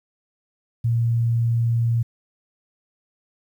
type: tone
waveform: sine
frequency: 116.54 Hz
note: A#2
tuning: in tune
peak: -17 dBFS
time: 0.84-2.03 s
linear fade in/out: 10 ms
effects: 9-bit